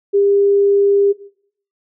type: tone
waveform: sine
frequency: 401 Hz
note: G4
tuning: 39 cents sharp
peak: -10 dBFS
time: 0.13-1.13 s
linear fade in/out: 20 ms
effects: noise-tail reverb RT60 0.6 s tail -17 dB re dry